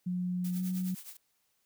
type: tone with pitch glide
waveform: sine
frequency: 180 to 183.99 Hz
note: F#3 to F#3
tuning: -47 to -9 cents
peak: -30 dBFS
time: 0.06-0.95 s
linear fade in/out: 10 ms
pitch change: +38 cents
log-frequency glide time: 0.55-0.63 s
type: noise with tremolo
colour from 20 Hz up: blue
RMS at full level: -44 dBFS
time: 0.44-1.17 s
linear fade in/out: 5 ms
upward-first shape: triangle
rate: 9.6 Hz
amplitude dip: 80%
effects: white hiss -75 dBFS RMS until 1.65 s